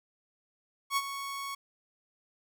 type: tone with ADSR envelope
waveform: sawtooth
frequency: 1108.7 Hz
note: C#6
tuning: in tune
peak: -21 dBFS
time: 0.9-1.55 s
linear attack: 67 ms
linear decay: 43 ms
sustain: -11 dB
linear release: 7 ms
effects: none